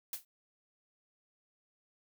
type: noise with exponential decay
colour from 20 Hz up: blue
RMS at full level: -34 dBFS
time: 0.13-0.25 s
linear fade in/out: 2 ms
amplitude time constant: 26 ms
effects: none